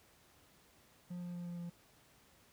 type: tone with pitch steps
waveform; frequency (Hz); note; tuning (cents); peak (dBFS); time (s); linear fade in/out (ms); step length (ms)
triangle; 177.1 / 175.98 / 174.86 / 173.76 / 172.66; F3 / F3 / F3 / F3 / F3; +24 / +13 / +2 / -8 / -19; -39; 1.1-1.7; 10; 120
effects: pink hiss -66 dBFS RMS until 2.52 s + high-pass 60 Hz 12 dB/octave